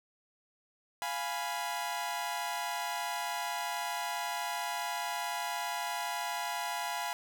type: chord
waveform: sawtooth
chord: F diminished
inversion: none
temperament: equal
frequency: 698.5 / 830.6 / 987.8 Hz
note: F5 / Ab5 / Cb6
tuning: 0 / 0 / 0 cents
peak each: -35 / -34 / -34 dBFS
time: 1.02-7.13 s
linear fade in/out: 0 ms
effects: none